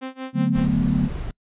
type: tone with tremolo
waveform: sawtooth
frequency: 261.6 Hz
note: C4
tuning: in tune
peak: -24 dBFS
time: 0.01-0.73 s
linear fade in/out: 20 ms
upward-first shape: sine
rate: 5.5 Hz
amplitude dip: 95%
type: chord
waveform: sine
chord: B minor seventh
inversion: first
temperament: equal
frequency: 146.83 / 185 / 220 / 246.9 Hz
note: D3 / F#3 / A3 / B3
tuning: 0 / 0 / 0 / 0 cents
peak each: -23 dBFS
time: 0.33-1.1 s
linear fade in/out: 50 ms
type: noise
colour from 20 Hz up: brown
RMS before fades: -29 dBFS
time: 0.55-1.31 s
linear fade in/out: 2 ms
effects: noise-tail reverb RT60 0.1 s tail -25 dB re dry + resampled to 8000 Hz